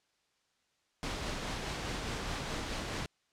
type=noise with tremolo; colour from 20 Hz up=pink; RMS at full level=-36 dBFS; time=1.03-3.06 s; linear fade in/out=0 ms; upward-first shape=sine; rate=4.8 Hz; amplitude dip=25%; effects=white hiss -75 dBFS RMS until 3.32 s + low-pass 6000 Hz 12 dB/octave